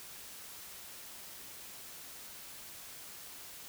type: silence
effects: white hiss -49 dBFS RMS until 3.68 s